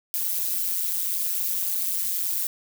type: noise with amplitude modulation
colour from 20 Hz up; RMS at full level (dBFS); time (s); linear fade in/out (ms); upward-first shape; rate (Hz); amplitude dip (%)
violet; -22; 0.14-2.47; 0; sine; 181; 100
effects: none